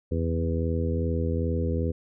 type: harmonic tone with a mistuned harmonic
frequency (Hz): 82.5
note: E2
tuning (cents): +2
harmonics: 1 / 2 / 3 / 4 / 5 / 6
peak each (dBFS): -26 / -32 / -32 / -36 / -34 / -33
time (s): 0.11-1.92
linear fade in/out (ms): 10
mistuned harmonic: 1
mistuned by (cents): +35
effects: none